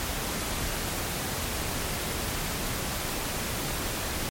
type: noise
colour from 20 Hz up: pink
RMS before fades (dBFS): -31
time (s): 0-4.29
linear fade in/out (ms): 0
effects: MP3 64 kbps